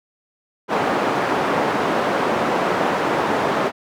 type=band-pass noise; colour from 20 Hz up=white; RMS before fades=-20 dBFS; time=0.68-3.72 s; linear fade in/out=50 ms; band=210 to 960 Hz; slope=12 dB/octave; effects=none